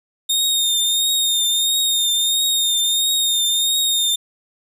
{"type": "tone with vibrato", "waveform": "sawtooth", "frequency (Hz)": 3674, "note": "A#7", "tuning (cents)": -26, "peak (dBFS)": -13, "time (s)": [0.29, 4.16], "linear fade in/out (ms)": 10, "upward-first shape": "triangle", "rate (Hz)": 1.5, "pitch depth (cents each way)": 43, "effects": []}